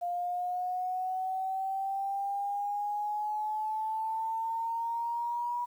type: exponential sweep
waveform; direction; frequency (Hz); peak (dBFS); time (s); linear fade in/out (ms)
sine; up; 700 to 969; -30; 0.01-5.66; 20
effects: 10-bit